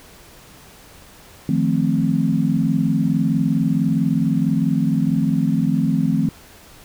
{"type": "chord", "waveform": "sine", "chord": "F dominant seventh", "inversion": "third", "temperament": "equal with one note detuned", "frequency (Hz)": [155.56, 175.32, 220, 261.6], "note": ["Eb3", "F3", "A3", "C4"], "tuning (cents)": [0, 7, 0, 0], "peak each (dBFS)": -21, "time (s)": [1.49, 6.29], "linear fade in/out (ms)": 2, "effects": ["pink hiss -45 dBFS RMS until 6.84 s"]}